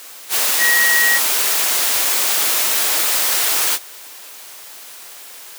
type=tone in noise; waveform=sine; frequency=1900 Hz; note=A#6; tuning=33 cents sharp; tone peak=-13 dBFS; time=0.58-1.2 s; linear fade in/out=50 ms; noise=white; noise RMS=-17 dBFS; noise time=0.29-3.79 s; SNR=+1 dB; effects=white hiss -37 dBFS RMS until 5.58 s + high-pass 400 Hz 12 dB/octave